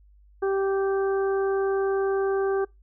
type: harmonic tone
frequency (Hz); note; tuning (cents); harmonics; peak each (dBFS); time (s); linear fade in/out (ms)
390; G4; -9; 1 / 2 / 3 / 4; -22 / -33 / -36 / -37; 0.42-2.65; 10
effects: noise-tail reverb RT60 0.2 s tail -24 dB re dry + added 50 Hz sine -52 dBFS peak until 2.82 s